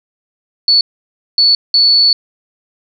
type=tone bursts at uneven times; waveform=sine; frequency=4443 Hz; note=C#8; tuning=3 cents sharp; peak=-6 dBFS; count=3; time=0.68-0.81 / 1.38-1.55 / 1.74-2.13 s; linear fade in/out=2 ms; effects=none